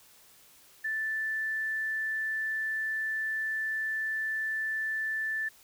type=tone; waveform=sine; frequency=1760 Hz; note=A6; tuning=in tune; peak=-29 dBFS; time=0.84-5.49 s; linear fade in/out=10 ms; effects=white hiss -58 dBFS RMS until 5.63 s